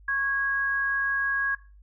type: tone pair together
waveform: sine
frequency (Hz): 1100.6 / 1649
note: C#6 / G#6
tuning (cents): -13 / -13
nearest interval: perfect fifth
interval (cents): 700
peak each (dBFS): -34 / -24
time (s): 0.08-1.55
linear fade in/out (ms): 5
effects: noise-tail reverb RT60 0.3 s tail -17 dB re dry + added 50 Hz sine -49 dBFS peak until 1.82 s